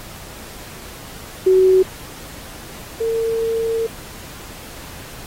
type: tone pair in turn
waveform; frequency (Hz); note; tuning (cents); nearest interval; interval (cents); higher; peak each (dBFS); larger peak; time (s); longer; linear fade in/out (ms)
sine; 375 / 453.7; F#4 / A#4; +23 / -47; minor third; 330; second; -9 / -17; first; 1.46-1.83 / 3-3.87; second; 10
effects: pink hiss -37 dBFS RMS until 5.26 s + AAC 48 kbps